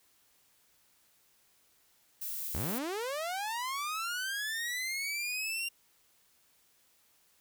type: noise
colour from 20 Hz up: violet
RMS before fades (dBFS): -38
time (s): 2.21-2.79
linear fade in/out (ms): 10
type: linear sweep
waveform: sawtooth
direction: up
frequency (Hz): 48.18 to 2794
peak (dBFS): -30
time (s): 2.54-5.69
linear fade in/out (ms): 10
effects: white hiss -68 dBFS RMS until 7.4 s